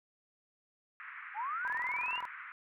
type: band-pass noise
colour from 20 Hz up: pink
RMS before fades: -47 dBFS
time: 1-2.52 s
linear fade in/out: 0 ms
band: 1200 to 2200 Hz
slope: 48 dB/octave
type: linear sweep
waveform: sine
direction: up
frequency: 784 to 2900 Hz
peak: -34 dBFS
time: 1.34-2.21 s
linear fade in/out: 50 ms
type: tone bursts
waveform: sine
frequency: 987.8 Hz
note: B5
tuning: in tune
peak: -35 dBFS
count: 13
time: 1.65-2.253 s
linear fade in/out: 0 ms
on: 27 ms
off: 21 ms
effects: none